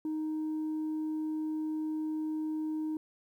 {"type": "tone", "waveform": "sine", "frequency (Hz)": 311.1, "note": "D#4", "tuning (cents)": 0, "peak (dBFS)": -29, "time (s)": [0.05, 2.97], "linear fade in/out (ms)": 2, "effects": ["tanh soft clip ceiling -30 dBFS", "11-bit"]}